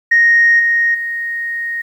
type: tone with level steps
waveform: sine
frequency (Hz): 1864.7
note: A#6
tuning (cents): 0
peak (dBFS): -6 / -10 / -18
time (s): 0.11-1.82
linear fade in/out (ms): 10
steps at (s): 0.59 / 0.94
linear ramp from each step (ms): 10
effects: tanh soft clip ceiling -2 dBFS + 8-bit